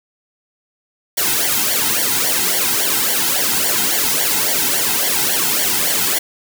white noise with flanger, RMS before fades -17 dBFS, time 1.17-6.19 s, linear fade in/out 10 ms, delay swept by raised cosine 0.77 to 1.77 ms, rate 3.6 Hz, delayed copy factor -0.95, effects none

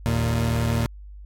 30% pulse tone pair together, 78 / 115.43 Hz, D#2 / A#2, +5 / -17 cents, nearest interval perfect fifth, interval 678 cents, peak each -23 / -19 dBFS, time 0.06-0.86 s, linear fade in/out 0 ms, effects added 50 Hz sine -38 dBFS peak until 1.25 s + AAC 64 kbps

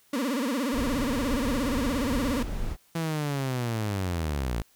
35% pulse tone with vibrato, 260 Hz, C4, 11 cents flat, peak -24 dBFS, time 0.13-2.43 s, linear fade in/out 5 ms, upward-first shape sine, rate 17 Hz, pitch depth 210 cents each way
brown noise, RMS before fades -32 dBFS, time 0.72-2.77 s, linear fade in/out 50 ms
sawtooth linear sweep, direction down, 167.4 to 53.7 Hz, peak -23 dBFS, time 2.95-4.62 s, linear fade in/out 5 ms
effects white hiss -62 dBFS RMS until 4.75 s

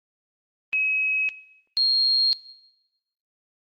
sine tone pair in turn, 2553 / 4244 Hz, D#7 / C8, +44 / +24 cents, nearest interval major sixth, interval 880 cents, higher second, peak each -20 / -18 dBFS, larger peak second, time 0.73-1.29 / 1.77-2.33 s, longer neither, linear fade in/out 0 ms, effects noise-tail reverb RT60 1.0 s tail -19 dB re dry + Opus 24 kbps

